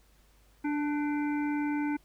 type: harmonic tone with a mistuned harmonic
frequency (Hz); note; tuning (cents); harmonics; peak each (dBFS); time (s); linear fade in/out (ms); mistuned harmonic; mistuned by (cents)
293.7; D4; 0; 1 / 3 / 5 / 7 / 8; -28 / -38 / -42 / -45 / -46; 0.64-1.97; 10; 5; +40
effects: added 50 Hz sine -61 dBFS peak until 2.04 s + pink hiss -66 dBFS RMS until 2.04 s